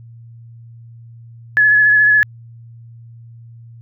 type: tone with vibrato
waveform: sine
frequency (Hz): 1703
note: G#6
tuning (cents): +43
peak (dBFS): -8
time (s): 1.57-2.23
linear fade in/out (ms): 0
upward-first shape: sine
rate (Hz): 14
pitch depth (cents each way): 21
effects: added 116 Hz sine -36 dBFS peak until 3.81 s